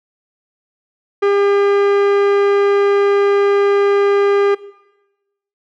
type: tone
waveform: 45% pulse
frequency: 402.1 Hz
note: G4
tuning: 44 cents sharp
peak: -11 dBFS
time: 1.22-4.55 s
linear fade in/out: 10 ms
effects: noise-tail reverb RT60 1.0 s tail -18 dB re dry + low-pass 2000 Hz 12 dB/octave